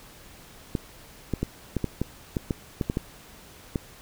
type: clicks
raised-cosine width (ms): 3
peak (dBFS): -12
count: 12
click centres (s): 0.752 / 1.337 / 1.43 / 1.767 / 1.843 / 2.016 / 2.368 / 2.508 / 2.812 / 2.899 / 2.971 / 3.758
effects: pink hiss -49 dBFS RMS until 4.01 s